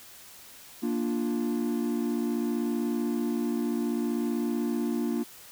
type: chord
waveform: triangle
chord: Bb major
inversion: none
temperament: equal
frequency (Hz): 233.1 / 293.7 / 349.2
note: Bb3 / D4 / F4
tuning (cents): 0 / 0 / 0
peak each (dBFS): -26 / -29 / -30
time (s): 0.82-5.24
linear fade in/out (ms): 20
effects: tanh soft clip ceiling -18 dBFS + white hiss -49 dBFS RMS until 5.51 s